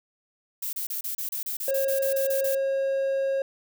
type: noise bursts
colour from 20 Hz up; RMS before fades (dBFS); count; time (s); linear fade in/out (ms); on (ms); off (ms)
violet; -31; 14; 0.62-2.55; 5; 110; 30
type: tone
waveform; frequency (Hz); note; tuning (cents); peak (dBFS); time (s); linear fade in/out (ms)
triangle; 542; C#5; -39; -21; 1.68-3.42; 2
effects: none